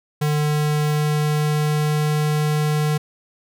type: tone with pitch glide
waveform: square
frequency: 149.9 to 151.03 Hz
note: D3 to D3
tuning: +36 to +49 cents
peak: -18 dBFS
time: 0.21-2.98 s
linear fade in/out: 10 ms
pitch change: +13 cents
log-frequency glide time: 0.45-2.17 s
effects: none